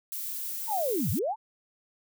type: noise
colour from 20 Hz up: violet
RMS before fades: -35 dBFS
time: 0.12-1.19 s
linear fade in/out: 0 ms
type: linear two-way sweep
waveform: sine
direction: down then up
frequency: 932.3 to 77.78 to 932.3 Hz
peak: -26 dBFS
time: 0.67-1.36 s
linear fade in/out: 50 ms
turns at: 1.11 s
effects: none